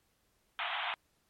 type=band-pass noise; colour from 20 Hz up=pink; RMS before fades=-36 dBFS; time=0.59-0.94 s; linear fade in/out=0 ms; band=680 to 3600 Hz; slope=96 dB/octave; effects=pink hiss -74 dBFS RMS until 1.29 s + MP3 64 kbps